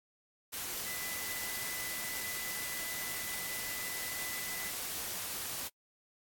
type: tone in noise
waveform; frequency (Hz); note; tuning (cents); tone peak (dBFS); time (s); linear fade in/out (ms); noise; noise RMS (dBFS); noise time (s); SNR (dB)
sine; 1999; B6; +20; -43; 0.85-4.71; 20; white; -39; 0.52-5.69; -7
effects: noise-tail reverb RT60 0.1 s tail -26 dB re dry + AAC 64 kbps